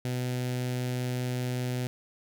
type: tone with notch filter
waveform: sawtooth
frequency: 125.2 Hz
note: B2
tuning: 24 cents sharp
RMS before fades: -31 dBFS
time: 0.05-1.87 s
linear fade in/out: 0 ms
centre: 1100 Hz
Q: 1.3
effects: 11-bit